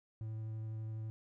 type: tone with vibrato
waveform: triangle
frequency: 110 Hz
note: A2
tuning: in tune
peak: -37 dBFS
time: 0.21-1.1 s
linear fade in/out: 0 ms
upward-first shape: sine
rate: 12 Hz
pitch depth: 10 cents each way
effects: none